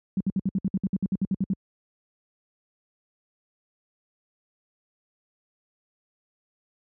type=tone bursts; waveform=sine; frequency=191.8 Hz; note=G3; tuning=37 cents flat; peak=-21 dBFS; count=15; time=0.17-1.535 s; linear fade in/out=2 ms; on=35 ms; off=60 ms; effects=high-pass 60 Hz 12 dB/octave

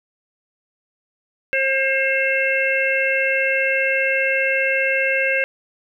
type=harmonic tone; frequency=535 Hz; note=C5; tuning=38 cents sharp; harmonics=1 / 3 / 4 / 5; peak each=-22 / -22 / -22 / -22 dBFS; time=1.53-5.44 s; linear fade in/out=0 ms; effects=9-bit

